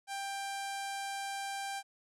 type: tone with low-pass filter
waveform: sawtooth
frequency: 790 Hz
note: G5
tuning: 13 cents sharp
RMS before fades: -39 dBFS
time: 0.07-1.83 s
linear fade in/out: 50 ms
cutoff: 9600 Hz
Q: 1.4
effects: none